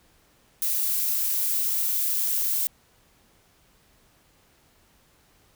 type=noise; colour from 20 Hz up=violet; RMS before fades=-25 dBFS; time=0.62-2.67 s; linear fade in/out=0 ms; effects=pink hiss -61 dBFS RMS until 5.55 s